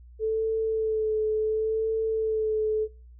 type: tone with vibrato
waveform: sine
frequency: 437.8 Hz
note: A4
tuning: 9 cents flat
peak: -23 dBFS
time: 0.19-2.88 s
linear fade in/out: 50 ms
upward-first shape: sine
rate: 0.7 Hz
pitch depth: 23 cents each way
effects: noise-tail reverb RT60 0.5 s tail -26 dB re dry + added 60 Hz sine -46 dBFS peak until 3.19 s